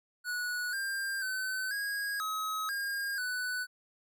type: tone with pitch steps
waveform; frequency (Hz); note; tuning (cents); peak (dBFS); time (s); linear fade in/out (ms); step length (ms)
square; 1468 / 1593 / 1522 / 1643 / 1275 / 1617 / 1492; F#6 / G6 / F#6 / G#6 / D#6 / G#6 / F#6; -14 / +27 / +48 / -19 / +42 / -47 / +14; -33; 0.24-3.67; 50; 490
effects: none